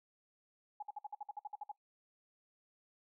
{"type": "tone bursts", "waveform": "sine", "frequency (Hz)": 830.6, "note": "G#5", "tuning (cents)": 0, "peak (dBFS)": -40, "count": 12, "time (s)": [0.8, 1.717], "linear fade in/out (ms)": 5, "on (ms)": 26, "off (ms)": 55, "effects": ["noise-tail reverb RT60 0.1 s tail -18 dB re dry"]}